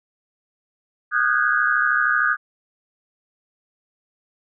sine tone cluster, 1232 / 1447 / 1520 / 1648 Hz, D#6 / F#6 / F#6 / G#6, -17 / -39 / +46 / -14 cents, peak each -22 dBFS, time 1.11-2.37 s, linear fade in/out 50 ms, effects none

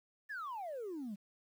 sine exponential sweep, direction down, 1803 to 190 Hz, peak -38 dBFS, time 0.29-1.16 s, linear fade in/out 20 ms, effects tanh soft clip ceiling -38 dBFS + 11-bit

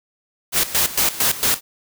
white noise with tremolo, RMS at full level -17 dBFS, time 0.52-1.61 s, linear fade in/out 50 ms, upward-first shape square, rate 4.4 Hz, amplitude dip 80%, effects none

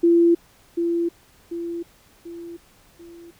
sine tone with echo, 340 Hz, F4, 46 cents flat, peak -12 dBFS, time 0.03-0.35 s, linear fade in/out 10 ms, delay 740 ms, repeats 4, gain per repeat -7 dB, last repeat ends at 3.31 s, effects pink hiss -55 dBFS RMS until 3.39 s

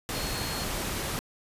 sine tone in noise, 4283 Hz, C8, 40 cents sharp, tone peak -38 dBFS, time 0.15-0.64 s, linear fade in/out 0 ms, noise pink, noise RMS -32 dBFS, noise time 0.09-1.19 s, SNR -9 dB, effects resampled to 32000 Hz

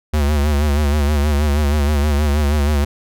square tone with vibrato, 73.42 Hz, D2, in tune, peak -14 dBFS, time 0.13-2.85 s, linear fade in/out 10 ms, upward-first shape sine, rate 6.3 Hz, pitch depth 71 cents each way, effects none

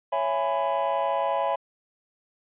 triangle chord, C# minor seventh, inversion none, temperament just, 554.4 / 665.2 / 831.5 / 997.9 Hz, C#5 / E5 / G#5 / B5, 0 / +16 / +2 / +18 cents, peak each -26 dBFS, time 0.12-1.56 s, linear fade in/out 10 ms, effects tanh soft clip ceiling -14 dBFS + resampled to 8000 Hz

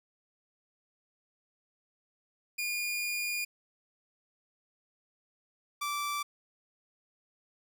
sawtooth tone pair in turn, 2428 / 1165.9 Hz, D#7 / D6, -43 / -13 cents, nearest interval octave + minor second, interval 1270 cents, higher first, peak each -28 dBFS, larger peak neither, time 2.58-3.45 / 5.81-6.23 s, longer first, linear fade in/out 10 ms, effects none

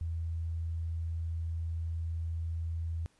sine tone, 82.41 Hz, E2, in tune, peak -32 dBFS, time 0.01-3.06 s, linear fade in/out 0 ms, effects pink hiss -69 dBFS RMS until 3.19 s + resampled to 24000 Hz

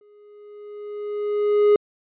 triangle tone with exponential growth, 415.3 Hz, G#4, in tune, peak -9 dBFS, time 0.01-1.76 s, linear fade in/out 2 ms, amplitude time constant 380 ms, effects resampled to 8000 Hz

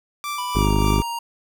sawtooth tone with tremolo, 1172 Hz, D6, 4 cents flat, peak -21 dBFS, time 0.24-1.02 s, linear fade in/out 0 ms, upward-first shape sine, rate 3.4 Hz, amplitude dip 65%
square tone with pitch glide, 987.8 to 935.1 Hz, B5 to A#5, 0 to +5 cents, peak -26 dBFS, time 0.38-1.19 s, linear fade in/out 5 ms, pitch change -95 cents, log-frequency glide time 0.56-0.68 s
harmonic tone, 51 Hz, G#1, 31 cents flat, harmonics 1 / 2 / 3 / 4 / 5 / 6 / 7 / 8, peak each -20 / -23 / -25 / -26 / -27 / -28 / -28 / -29 dBFS, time 0.55-1.02 s, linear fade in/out 5 ms
click train, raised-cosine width 1 ms, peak -19 dBFS, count 16, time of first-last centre 0.56-0.99 s, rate 34.9 Hz
effects none

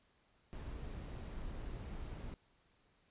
brown noise, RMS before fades -45 dBFS, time 0.53-2.34 s, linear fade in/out 0 ms, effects pink hiss -73 dBFS RMS until 3.1 s + resampled to 8000 Hz

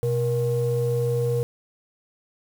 sine tone pair together, 125.41 / 473.5 Hz, B2 / A#4, +27 / +27 cents, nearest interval octave + major seventh, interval 2300 cents, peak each -22 dBFS, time 0.03-1.43 s, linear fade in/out 0 ms, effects tanh soft clip ceiling -15 dBFS + 7-bit

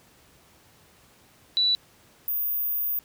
sine tone pair in turn, 3951 / 14917 Hz, B7 / A#9, 0 / 0 cents, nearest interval octave + major seventh, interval 2300 cents, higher second, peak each -19 / -24 dBFS, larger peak first, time 1.57-1.75 / 2.28-2.99 s, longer second, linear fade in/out 0 ms, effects pink hiss -57 dBFS RMS until 3.04 s + high-pass 60 Hz 12 dB/octave

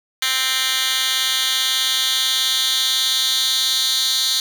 10% pulse tone with high-pass filter sweep, 261.6 Hz, C4, in tune, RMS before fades -19 dBFS, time 0.22-4.4 s, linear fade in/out 2 ms, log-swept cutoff 2600 to 4000 Hz, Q 2.8, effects none

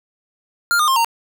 square tone with pitch steps, 1400 / 1218.8 / 1061 / 923.7 Hz, F6 / D#6 / C6 / A#5, +4 / -36 / +24 / -16 cents, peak -14 dBFS, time 0.71-1.046 s, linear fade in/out 0 ms, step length 84 ms, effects none

